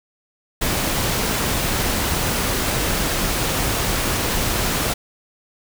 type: noise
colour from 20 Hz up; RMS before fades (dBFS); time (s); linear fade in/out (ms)
pink; -21; 0.61-4.94; 10
effects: none